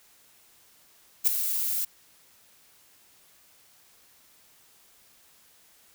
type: noise with ADSR envelope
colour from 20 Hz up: violet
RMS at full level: -18 dBFS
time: 1.24-1.85 s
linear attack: 34 ms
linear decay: 6 ms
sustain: -10 dB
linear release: 8 ms
effects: white hiss -59 dBFS RMS until 5.94 s